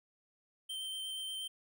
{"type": "tone with vibrato", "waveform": "square", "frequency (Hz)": 3119, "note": "G7", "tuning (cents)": -9, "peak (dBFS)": -39, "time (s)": [0.69, 1.48], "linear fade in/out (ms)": 10, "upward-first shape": "triangle", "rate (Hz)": 8.4, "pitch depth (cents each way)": 10, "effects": []}